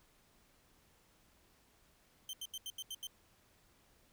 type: tone bursts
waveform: sawtooth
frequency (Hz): 3109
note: G7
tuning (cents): -15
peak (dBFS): -38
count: 7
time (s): 2.29-3.07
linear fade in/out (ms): 2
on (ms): 42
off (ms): 81
effects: pink hiss -69 dBFS RMS until 4.12 s